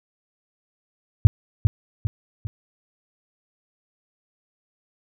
sine tone with echo, 104.5 Hz, G#2, 11 cents sharp, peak -4 dBFS, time 1.25-1.27 s, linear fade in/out 0 ms, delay 400 ms, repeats 3, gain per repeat -7 dB, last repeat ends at 2.47 s, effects none

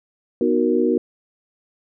sine chord, B major seventh, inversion none, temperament equal, 246.9 / 311.1 / 370 / 466.2 Hz, B3 / D#4 / F#4 / A#4, 0 / 0 / 0 / 0 cents, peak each -21 / -22 / -20 / -21 dBFS, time 0.41-0.98 s, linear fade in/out 2 ms, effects none

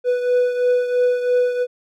triangle beating tone pair, 493.7 / 496.7 Hz, B4 / B4, -1 / +10 cents, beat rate 3 Hz, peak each -14 / -21 dBFS, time 0.04-1.67 s, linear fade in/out 50 ms, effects none

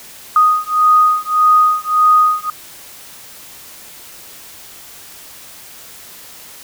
sine beating tone pair, 1242 / 1243.7 Hz, D#6 / D#6, -3 / -1 cents, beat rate 1.7 Hz, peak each -12 dBFS, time 0.36-2.5 s, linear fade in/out 2 ms, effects white hiss -37 dBFS RMS until 6.63 s

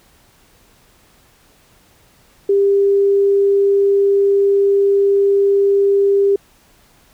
sine tone, 398 Hz, G4, 26 cents sharp, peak -10 dBFS, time 2.49-6.36 s, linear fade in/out 5 ms, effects pink hiss -52 dBFS RMS until 7.13 s

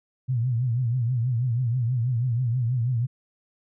sine tone with vibrato, 121.6 Hz, B2, 26 cents flat, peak -21 dBFS, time 0.28-3.07 s, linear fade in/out 20 ms, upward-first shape triangle, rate 6.2 Hz, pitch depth 150 cents each way, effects none

